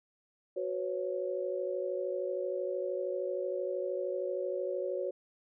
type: chord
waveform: sine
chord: F# suspended fourth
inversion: none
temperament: equal with one note detuned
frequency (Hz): 370 / 501.4 / 554.4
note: F#4 / B4 / C#5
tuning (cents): 0 / +26 / 0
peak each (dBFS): -36 / -38 / -35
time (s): 0.56-5.11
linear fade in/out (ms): 10
effects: none